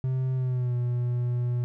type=tone with pitch glide; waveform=triangle; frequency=130 to 122 Hz; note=C3 to B2; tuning=-11 to -21 cents; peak=-22 dBFS; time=0.04-1.64 s; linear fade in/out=0 ms; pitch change=-110 cents; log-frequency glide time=0.35-0.75 s; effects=none